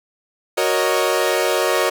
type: chord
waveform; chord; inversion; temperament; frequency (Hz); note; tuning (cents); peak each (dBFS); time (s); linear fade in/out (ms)
sawtooth; D# minor seventh; first; equal; 370 / 466.2 / 554.4 / 622.3; F#4 / A#4 / C#5 / D#5; 0 / 0 / 0 / 0; -18; 0.57-1.9; 10
effects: none